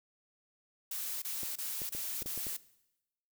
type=noise bursts; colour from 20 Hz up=blue; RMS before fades=-38 dBFS; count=5; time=0.91-2.568 s; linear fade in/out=5 ms; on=310 ms; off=27 ms
type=clicks; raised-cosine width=2 ms; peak=-32 dBFS; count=7; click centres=1.433 / 1.818 / 1.95 / 2.221 / 2.26 / 2.376 / 2.468 s
effects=noise-tail reverb RT60 0.9 s tail -19 dB re dry